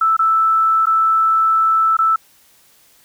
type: tone with dropouts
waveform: sine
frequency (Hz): 1318.5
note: E6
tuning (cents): 0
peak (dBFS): -11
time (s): 0.01-2.16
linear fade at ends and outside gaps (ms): 5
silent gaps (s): 0.167-0.191 / 0.857-0.868 / 1.969-1.988
effects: white hiss -52 dBFS RMS until 3.04 s